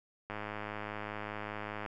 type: click train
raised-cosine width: 0.5 ms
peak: -24 dBFS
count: 165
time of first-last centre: 0.3-1.862 s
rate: 105 Hz
effects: none